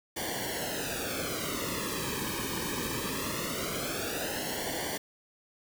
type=noise with flanger; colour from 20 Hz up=pink; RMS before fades=-34 dBFS; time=0.16-4.98 s; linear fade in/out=10 ms; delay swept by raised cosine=0.77 to 1.47 ms; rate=0.21 Hz; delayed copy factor=-0.95; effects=none